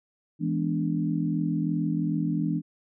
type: chord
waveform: sine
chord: E dominant seventh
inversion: none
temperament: equal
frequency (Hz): 164.81 / 207.7 / 246.9 / 293.7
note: E3 / G#3 / B3 / D4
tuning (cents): 0 / 0 / 0 / 0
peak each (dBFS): -27 / -32 / -32 / -29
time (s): 0.39-2.62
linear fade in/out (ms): 50
effects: none